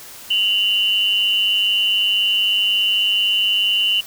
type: tone pair together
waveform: sine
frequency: 2794 / 2996 Hz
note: F7 / F#7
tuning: 0 / +21 cents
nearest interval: minor second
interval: 121 cents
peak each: -18 / -17 dBFS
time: 0.3-4.01 s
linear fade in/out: 10 ms
effects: white hiss -38 dBFS RMS until 4.06 s